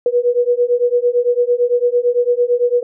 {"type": "beating tone pair", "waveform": "sine", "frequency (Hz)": [481.5, 490.4], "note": ["B4", "B4"], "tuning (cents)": [-44, -12], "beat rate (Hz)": 8.9, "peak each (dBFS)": -15, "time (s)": [0.06, 2.83], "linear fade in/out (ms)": 2, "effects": []}